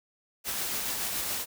white noise with tremolo, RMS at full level -31 dBFS, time 0.44-1.46 s, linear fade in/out 50 ms, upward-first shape sine, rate 7.1 Hz, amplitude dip 25%, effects none

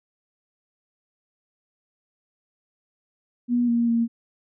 sine tone with pitch steps, 242.1 / 235.1 / 232 Hz, B3 / A#3 / A#3, -34 / +15 / -8 cents, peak -18 dBFS, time 3.48-4.08 s, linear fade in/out 50 ms, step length 200 ms, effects none

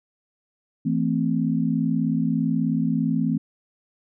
sine chord, A minor, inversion second, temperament equal with one note detuned, 164.81 / 223.2 / 261.6 Hz, E3 / A3 / C4, 0 / +25 / 0 cents, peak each -24 dBFS, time 0.85-3.38 s, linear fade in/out 10 ms, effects none

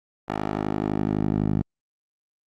10% pulse tone with band-pass filter sweep, 51.91 Hz, G#1, in tune, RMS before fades -25 dBFS, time 0.28-1.62 s, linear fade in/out 10 ms, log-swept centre 820 to 170 Hz, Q 0.79, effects Opus 48 kbps

